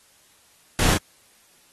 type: noise with echo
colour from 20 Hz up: pink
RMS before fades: -22 dBFS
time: 0.79-0.94 s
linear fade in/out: 0 ms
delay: 33 ms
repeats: 1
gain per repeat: -2 dB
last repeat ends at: 0.973 s
effects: white hiss -57 dBFS RMS until 1.72 s + AAC 32 kbps